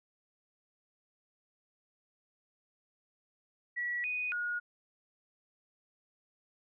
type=tone with pitch steps; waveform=sine; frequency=1935 / 2485 / 1442 Hz; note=B6 / D#7 / F#6; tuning=-36 / -3 / -45 cents; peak=-32 dBFS; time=3.76-4.6 s; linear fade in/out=20 ms; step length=280 ms; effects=none